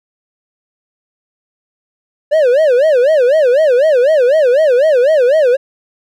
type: tone with vibrato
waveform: triangle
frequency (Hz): 555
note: C#5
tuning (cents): +2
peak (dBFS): -5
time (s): 2.31-5.57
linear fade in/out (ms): 20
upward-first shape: sine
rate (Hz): 4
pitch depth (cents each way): 250
effects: none